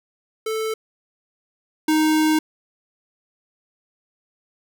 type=tone pair in turn; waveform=square; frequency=440 / 311.1 Hz; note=A4 / D#4; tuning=0 / 0 cents; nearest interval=tritone; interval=600 cents; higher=first; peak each=-23 / -16 dBFS; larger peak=second; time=0.46-0.74 / 1.88-2.39 s; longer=second; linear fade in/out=5 ms; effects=none